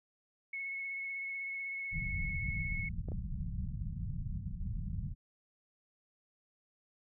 sine tone with vibrato, 2194 Hz, C#7, 18 cents flat, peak -37 dBFS, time 0.53-2.89 s, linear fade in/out 5 ms, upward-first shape triangle, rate 16 Hz, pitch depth 17 cents each way
pink low-pass noise, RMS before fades -38 dBFS, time 1.91-5.15 s, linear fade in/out 50 ms, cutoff 190 Hz, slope 48 dB/octave
clicks, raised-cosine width 2 ms, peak -30 dBFS, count 2, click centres 3.086 / 3.119 s
effects none

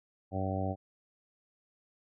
harmonic tone, 95.4 Hz, G2, 47 cents flat, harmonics 1 / 2 / 3 / 4 / 5 / 6 / 7 / 8, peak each -34 / -38 / -39 / -45 / -44 / -40 / -41 / -39 dBFS, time 0.31-0.76 s, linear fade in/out 50 ms, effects none

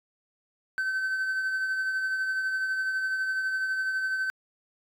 triangle tone with tremolo, 1535 Hz, G6, 37 cents flat, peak -22 dBFS, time 0.78-4.3 s, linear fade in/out 0 ms, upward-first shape triangle, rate 12 Hz, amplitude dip 45%, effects tanh soft clip ceiling -18 dBFS

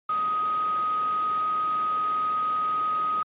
sine tone in noise, 1253 Hz, D#6, 12 cents sharp, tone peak -23 dBFS, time 0.09-3.23 s, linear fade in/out 5 ms, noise pink, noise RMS -40 dBFS, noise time 0.09-3.23 s, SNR +14 dB, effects high-pass 200 Hz 12 dB/octave + resampled to 8000 Hz

